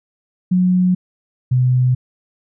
sine tone pair in turn, 182.2 / 126.56 Hz, F#3 / B2, -26 / +43 cents, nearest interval tritone, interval 631 cents, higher first, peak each -11 dBFS, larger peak neither, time 0.51-0.95 / 1.51-1.95 s, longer neither, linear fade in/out 10 ms, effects none

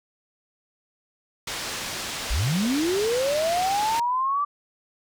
white low-pass noise, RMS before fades -32 dBFS, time 1.47-4 s, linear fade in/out 5 ms, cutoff 5700 Hz, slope 12 dB/octave
sine linear sweep, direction up, 41.2 to 1174 Hz, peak -21 dBFS, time 2.3-4.45 s, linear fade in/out 10 ms
effects none

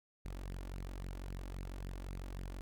sawtooth tone with flanger, 46 Hz, F#1, 9 cents flat, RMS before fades -44 dBFS, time 0.25-2.61 s, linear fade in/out 0 ms, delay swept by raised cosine 0.41 to 3.61 ms, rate 3.7 Hz, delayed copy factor +0.6, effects none

